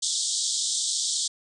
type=band-pass noise; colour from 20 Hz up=white; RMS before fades=-27 dBFS; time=0.02-1.28 s; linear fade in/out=10 ms; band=3300 to 8700 Hz; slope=96 dB/octave; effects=none